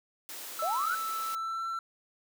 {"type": "high-pass noise", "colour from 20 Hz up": "white", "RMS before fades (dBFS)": -42, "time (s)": [0.29, 1.35], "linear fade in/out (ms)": 0, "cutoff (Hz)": 260, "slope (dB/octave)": 24}
{"type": "tone with pitch glide", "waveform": "triangle", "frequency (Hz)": [1318.5, 1343.9], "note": ["E6", "E6"], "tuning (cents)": [0, 33], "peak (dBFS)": -30, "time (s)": [0.59, 1.79], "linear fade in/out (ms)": 2, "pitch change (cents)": 33, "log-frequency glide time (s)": [1.26, 1.65]}
{"type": "linear sweep", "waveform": "sine", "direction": "up", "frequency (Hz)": [587.3, 1533], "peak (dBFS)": -29, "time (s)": [0.62, 0.95], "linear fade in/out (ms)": 5}
{"effects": []}